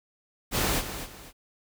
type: noise with echo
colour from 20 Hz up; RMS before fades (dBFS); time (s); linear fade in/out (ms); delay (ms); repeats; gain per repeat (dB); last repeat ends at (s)
pink; -26; 0.51-0.83; 50; 250; 2; -10; 1.33
effects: none